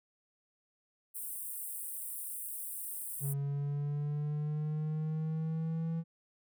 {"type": "high-pass noise", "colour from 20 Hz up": "pink", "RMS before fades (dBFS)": -41, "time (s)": [1.14, 3.34], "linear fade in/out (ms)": 20, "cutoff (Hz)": 8400, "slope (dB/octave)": 96}
{"type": "linear sweep", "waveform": "triangle", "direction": "up", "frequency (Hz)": [138.59, 165.3], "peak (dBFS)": -30, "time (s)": [3.2, 6.04], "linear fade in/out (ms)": 50}
{"effects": []}